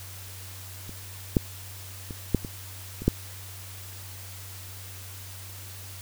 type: clicks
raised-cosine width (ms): 3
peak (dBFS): -27 / -6 / -24 / -7 / -21 / -22 / -6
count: 7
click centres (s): 0.894 / 1.368 / 2.108 / 2.347 / 2.448 / 3.02 / 3.08
effects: added 95 Hz sine -42 dBFS peak until 6.01 s + white hiss -44 dBFS RMS until 6.01 s